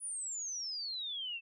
sine exponential sweep, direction down, 9956 to 2637 Hz, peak -37 dBFS, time 0-1.41 s, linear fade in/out 50 ms, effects none

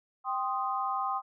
sine chord, C minor, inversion second, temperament equal, 784 / 1046.5 / 1244.5 Hz, G5 / C6 / Eb6, 0 / 0 / 0 cents, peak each -33 dBFS, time 0.24-1.22 s, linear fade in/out 50 ms, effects none

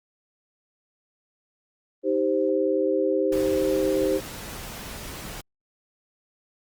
sine chord, C minor, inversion first, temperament just, 314 / 392.4 / 523.3 Hz, Eb4 / G4 / C5, +16 / +2 / 0 cents, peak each -26 / -24 / -24 dBFS, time 2.03-4.21 s, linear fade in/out 50 ms
pink noise, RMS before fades -37 dBFS, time 3.32-5.41 s, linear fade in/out 5 ms
effects Opus 24 kbps

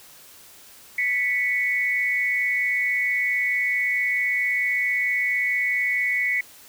sine tone pair together, 1975.5 / 2220 Hz, B6 / C#7, 0 / +2 cents, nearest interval major second, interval 202 cents, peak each -23 dBFS, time 0.98-6.41 s, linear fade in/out 5 ms, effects white hiss -48 dBFS RMS until 6.68 s

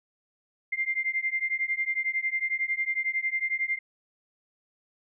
sine beating tone pair, 2093 / 2104 Hz, C7 / C7, 0 / +9 cents, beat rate 11 Hz, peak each -29 dBFS, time 0.72-3.79 s, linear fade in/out 10 ms, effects none

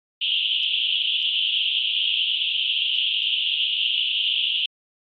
pink band-pass noise, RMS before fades -23 dBFS, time 0.21-4.66 s, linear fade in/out 5 ms, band 2800 to 3400 Hz, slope 96 dB/octave, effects AAC 64 kbps

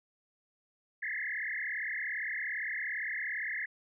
sine tone with frequency modulation, 1900 Hz, A#6, 33 cents sharp, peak -33 dBFS, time 1.02-3.66 s, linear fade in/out 10 ms, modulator 37.5 Hz, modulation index 6.1, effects none

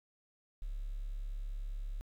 sine tone, 35.03 Hz, C#1, 19 cents sharp, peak -35 dBFS, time 0.62-2.01 s, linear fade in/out 0 ms, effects tanh soft clip ceiling -34 dBFS + 11-bit

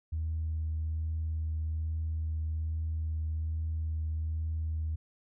sine tone with vibrato, 79.3 Hz, D#2, 33 cents sharp, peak -29 dBFS, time 0.12-4.96 s, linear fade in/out 10 ms, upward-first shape triangle, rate 1.2 Hz, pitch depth 13 cents each way, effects tanh soft clip ceiling -26 dBFS

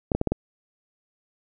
clicks, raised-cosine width 2 ms, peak -9 dBFS, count 5, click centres 0.118 / 0.15 / 0.214 / 0.273 / 0.32 s, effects none

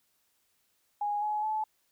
sine tone with pitch steps, 826 / 844.8 / 864.1 Hz, G#5 / G#5 / A5, -10 / +29 / -32 cents, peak -28 dBFS, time 1.01-1.64 s, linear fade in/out 5 ms, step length 210 ms, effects white hiss -73 dBFS RMS until 1.91 s

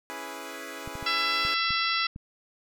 10% pulse chord, C# minor seventh, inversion none, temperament equal, 277.2 / 329.6 / 415.3 / 493.9 Hz, C#4 / E4 / G#4 / B4, 0 / 0 / 0 / 0 cents, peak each -34 dBFS, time 0.1-1.54 s, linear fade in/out 0 ms
clicks, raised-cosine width 5 ms, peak -27 dBFS, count 6, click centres 0.876 / 0.954 / 1.027 / 1.451 / 1.706 / 2.161 s
harmonic tone, 669 Hz, E5, 25 cents sharp, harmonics 2 / 3 / 4 / 5 / 6 / 7 / 8, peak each -29 / -31 / -32 / -33 / -34 / -34 / -35 dBFS, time 1.06-2.07 s, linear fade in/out 5 ms
effects none

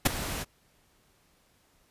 pink noise with ADSR envelope, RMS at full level -17 dBFS, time 0.05-0.45 s, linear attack 13 ms, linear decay 12 ms, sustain -17 dB, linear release 33 ms, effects pink hiss -66 dBFS RMS until 1.9 s + resampled to 32000 Hz

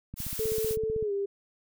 click train, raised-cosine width 5 ms, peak -26 dBFS, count 15, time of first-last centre 0.14-1.026 s, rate 15.8 Hz
blue noise, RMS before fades -36 dBFS, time 0.16-0.77 s, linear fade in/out 50 ms
sine tone with pitch glide, 440 to 398.8 Hz, A4 to G4, 0 to +30 cents, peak -27 dBFS, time 0.39-1.26 s, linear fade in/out 10 ms, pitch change -170 cents, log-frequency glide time 1.01-1.12 s
effects none

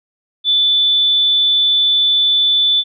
sine tone with amplitude modulation, 3500 Hz, A7, 10 cents flat, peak -9 dBFS, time 0.44-2.84 s, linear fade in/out 50 ms, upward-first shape sine, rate 267 Hz, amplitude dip 25%, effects none

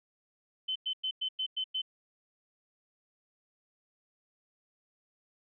sine tone bursts, 3057 Hz, G7, 44 cents flat, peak -30 dBFS, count 7, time 0.68-1.819 s, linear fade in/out 10 ms, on 77 ms, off 100 ms, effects none

